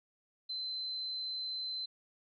sine tone, 4068 Hz, C8, 50 cents flat, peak -36 dBFS, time 0.49-1.86 s, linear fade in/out 10 ms, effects none

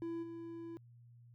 triangle tone with level steps, 333.8 Hz, E4, 22 cents sharp, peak -36 / -42 dBFS, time 0.02-0.77 s, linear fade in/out 0 ms, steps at 0.22 s, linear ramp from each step 20 ms, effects added 119 Hz sine -57 dBFS peak until 1.34 s

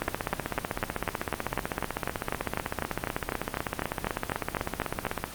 two click trains, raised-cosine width 0.5 ms, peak -12 / -11 dBFS, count 84 / 21, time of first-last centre 0.02-5.24 / 0.08-5.068 s, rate 15.9 / 4.01 Hz, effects pink hiss -40 dBFS RMS until 5.34 s + Opus 24 kbps

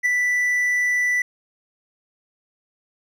triangle tone with ADSR envelope, 1975.5 Hz, B6, in tune, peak -12 dBFS, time 0.03-1.22 s, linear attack 29 ms, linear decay 5 ms, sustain -4 dB, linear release 3 ms, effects none

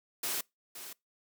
white noise with echo, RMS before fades -34 dBFS, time 0.23-0.41 s, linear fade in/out 5 ms, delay 520 ms, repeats 1, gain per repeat -11 dB, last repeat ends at 0.93 s, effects noise-tail reverb RT60 0.2 s tail -25 dB re dry + high-pass 200 Hz 12 dB/octave

